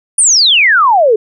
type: exponential sweep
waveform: sine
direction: down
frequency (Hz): 9720 to 410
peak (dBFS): -5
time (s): 0.18-1.16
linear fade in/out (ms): 5
effects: none